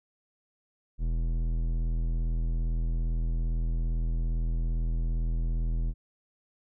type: tone with low-pass filter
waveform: square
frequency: 41.2 Hz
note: E1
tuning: in tune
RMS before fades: -28 dBFS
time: 0.98-5.94 s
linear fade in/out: 50 ms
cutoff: 200 Hz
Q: 0.58
effects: none

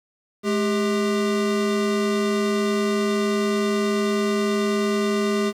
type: tone pair together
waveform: square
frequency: 212.1 / 399.6 Hz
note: G#3 / G4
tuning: +37 / +33 cents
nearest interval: major seventh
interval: 1096 cents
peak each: -23 dBFS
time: 0.43-5.53 s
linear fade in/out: 50 ms
effects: low-pass 8000 Hz 12 dB/octave + 8-bit

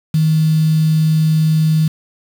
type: tone with quantisation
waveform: sine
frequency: 157.5 Hz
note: D#3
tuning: 21 cents sharp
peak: -10 dBFS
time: 0.14-1.88 s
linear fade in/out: 5 ms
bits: 5
effects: none

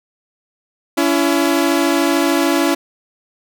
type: tone pair together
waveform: sawtooth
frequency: 282.4 / 335.8 Hz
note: C#4 / E4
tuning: +32 / +32 cents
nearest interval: minor third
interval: 300 cents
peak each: -12 dBFS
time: 0.97-2.75 s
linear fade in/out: 10 ms
effects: none

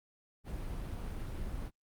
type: noise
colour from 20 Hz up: brown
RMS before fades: -39 dBFS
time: 0.44-1.71 s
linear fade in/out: 50 ms
effects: Opus 32 kbps

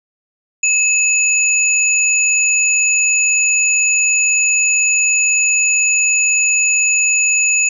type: tone pair together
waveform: sine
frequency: 2583 / 6882 Hz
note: E7 / A8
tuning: -36 / -39 cents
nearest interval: octave + perfect fourth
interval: 1697 cents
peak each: -14 dBFS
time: 0.63-7.69 s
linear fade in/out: 5 ms
effects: none

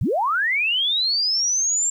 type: linear sweep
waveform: sine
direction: up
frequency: 65.41 to 7459 Hz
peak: -18 dBFS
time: 0.01-1.9 s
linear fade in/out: 5 ms
effects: 9-bit

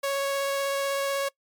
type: tone with vibrato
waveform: sawtooth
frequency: 554 Hz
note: C#5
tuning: 1 cent flat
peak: -21 dBFS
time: 0.03-1.29 s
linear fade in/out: 10 ms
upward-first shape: triangle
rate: 16 Hz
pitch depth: 10 cents each way
effects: noise-tail reverb RT60 0.1 s tail -23 dB re dry + MP3 96 kbps

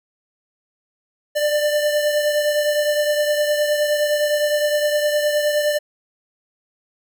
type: beating tone pair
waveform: square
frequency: 593 / 602.7 Hz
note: D5 / D5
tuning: +17 / +45 cents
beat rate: 9.7 Hz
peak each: -18 / -26 dBFS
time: 1.35-5.79 s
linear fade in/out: 20 ms
effects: none

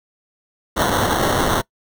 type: noise with sample-and-hold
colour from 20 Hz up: blue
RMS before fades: -18 dBFS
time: 0.76-1.62 s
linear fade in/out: 20 ms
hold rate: 2450 Hz
effects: noise-tail reverb RT60 0.1 s tail -22 dB re dry

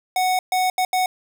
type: tone bursts at uneven times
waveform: square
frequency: 740 Hz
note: F#5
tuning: in tune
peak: -18 dBFS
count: 4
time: 0.16-0.39 / 0.52-0.7 / 0.78-0.85 / 0.93-1.06 s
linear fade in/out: 2 ms
effects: none

